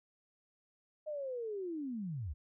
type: linear sweep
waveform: sine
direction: down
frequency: 622.3 to 60.9 Hz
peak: -37 dBFS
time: 1.06-2.34 s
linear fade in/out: 20 ms
effects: none